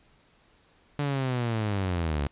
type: linear sweep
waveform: sawtooth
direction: down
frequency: 146.83 to 68.5 Hz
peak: -22 dBFS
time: 0.99-2.27 s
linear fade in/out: 0 ms
effects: pink hiss -62 dBFS RMS until 2.31 s + resampled to 8000 Hz